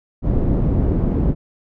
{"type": "low-pass noise", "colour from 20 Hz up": "pink", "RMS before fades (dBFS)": -17, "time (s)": [0.22, 1.35], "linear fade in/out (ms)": 50, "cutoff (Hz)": 320, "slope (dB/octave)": 12, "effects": []}